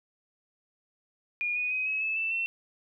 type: tone with pitch steps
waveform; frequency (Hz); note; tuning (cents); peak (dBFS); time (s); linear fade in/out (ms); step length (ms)
sine; 2433 / 2476 / 2519 / 2563 / 2608 / 2653 / 2700; D#7 / D#7 / D#7 / E7 / E7 / E7 / E7; -39 / -9 / +21 / -49 / -19 / +10 / +41; -27; 1.41-2.46; 0; 150
effects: none